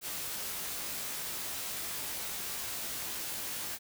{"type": "noise with comb filter", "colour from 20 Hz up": "white", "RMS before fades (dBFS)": -38, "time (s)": [0.01, 3.79], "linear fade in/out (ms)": 50, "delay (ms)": 18, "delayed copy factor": 0.65, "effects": []}